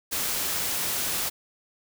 white noise, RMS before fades -28 dBFS, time 0.11-1.3 s, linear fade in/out 20 ms, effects none

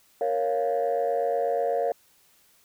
sine chord, Bb minor, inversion none, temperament equal, 466.2 / 554.4 / 698.5 Hz, Bb4 / Db5 / F5, 0 / 0 / 0 cents, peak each -26 dBFS, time 0.21-1.92 s, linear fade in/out 2 ms, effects tanh soft clip ceiling -17 dBFS + white hiss -61 dBFS RMS until 2.64 s

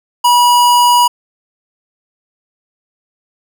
square tone, 970 Hz, B5, 31 cents flat, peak -7 dBFS, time 0.24-1.08 s, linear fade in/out 10 ms, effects none

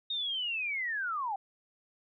sine linear sweep, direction down, 3729 to 754 Hz, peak -31 dBFS, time 0.1-1.36 s, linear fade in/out 5 ms, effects none

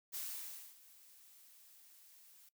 blue noise with ADSR envelope, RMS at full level -42 dBFS, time 0.12-2.49 s, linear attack 31 ms, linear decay 590 ms, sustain -20 dB, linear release 5 ms, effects noise-tail reverb RT60 0.1 s tail -18 dB re dry

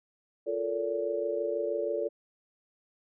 sine chord, Bb major seventh, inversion second, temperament equal with one note detuned, 349.2 / 440 / 466.2 / 572.3 Hz, F4 / A4 / Bb4 / D5, 0 / 0 / 0 / -45 cents, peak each -36 / -32 / -38 / -32 dBFS, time 0.46-2.09 s, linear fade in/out 20 ms, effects none

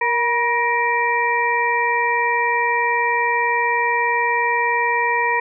harmonic tone with a mistuned harmonic, 469.2 Hz, A#4, 11 cents sharp, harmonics 1 / 2 / 4 / 5, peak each -25 / -19 / -21 / -24 dBFS, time 0.01-5.4 s, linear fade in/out 5 ms, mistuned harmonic 2, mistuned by +45 cents, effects none

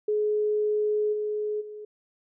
sine tone with level steps, 422.4 Hz, G#4, 29 cents sharp, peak -22 / -26 / -37 dBFS, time 0.08-1.85 s, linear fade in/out 5 ms, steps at 1.12 / 1.6 s, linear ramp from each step 20 ms, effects none

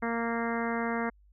harmonic tone, 231.9 Hz, A#3, 9 cents flat, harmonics 1 / 2 / 3 / 4 / 5 / 6 / 7 / 8 / 9, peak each -32 / -35 / -37 / -38 / -39 / -40 / -40 / -41 / -42 dBFS, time 0.02-1.1 s, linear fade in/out 10 ms, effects added 50 Hz sine -57 dBFS peak until 1.32 s

